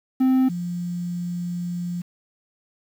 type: tone pair in turn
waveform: triangle / sine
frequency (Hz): 260.2 / 175.22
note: C4 / F3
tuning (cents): -9 / +6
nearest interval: perfect fifth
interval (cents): 685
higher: first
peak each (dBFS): -13 / -25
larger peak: first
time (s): 0.2-0.49 / 0.49-2.02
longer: second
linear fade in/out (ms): 10
effects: 8-bit